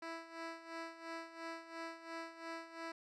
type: tone with tremolo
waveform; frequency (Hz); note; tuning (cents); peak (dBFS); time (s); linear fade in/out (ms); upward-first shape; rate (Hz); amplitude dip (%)
10% pulse; 329.8; E4; +1; -34; 0.02-2.92; 5; sine; 2.9; 75
effects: low-pass 5000 Hz 12 dB/octave